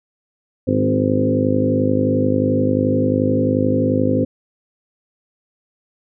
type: harmonic tone with a mistuned harmonic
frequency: 51.4 Hz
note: G#1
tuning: 17 cents flat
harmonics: 2 / 3 / 4 / 5 / 6 / 7 / 8 / 9 / 10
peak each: -22 / -26 / -25 / -18 / -26 / -27 / -27 / -27 / -21 dBFS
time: 0.67-4.25 s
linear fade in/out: 10 ms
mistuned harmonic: 5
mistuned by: +16 cents
effects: none